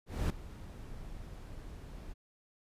brown noise with ADSR envelope, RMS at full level -29 dBFS, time 0.06-2.14 s, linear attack 240 ms, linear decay 4 ms, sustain -17 dB, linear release 21 ms, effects resampled to 32000 Hz

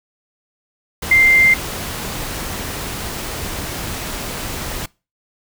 sine tone in noise, 2093 Hz, C7, in tune, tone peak -8 dBFS, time 1.11-1.54 s, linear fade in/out 5 ms, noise pink, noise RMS -26 dBFS, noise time 1.02-4.86 s, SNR +15 dB, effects noise-tail reverb RT60 0.3 s tail -24 dB re dry

